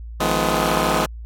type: chord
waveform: 10% pulse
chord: F half-diminished seventh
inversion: third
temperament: just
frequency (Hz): 157.15 / 174.61 / 209.5 / 251.4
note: Eb3 / F3 / Ab3 / Cb4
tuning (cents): +18 / 0 / +15 / +31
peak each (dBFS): -16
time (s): 0.2-1.06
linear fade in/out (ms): 5
effects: added 57 Hz sine -31 dBFS peak until 1.25 s + AAC 48 kbps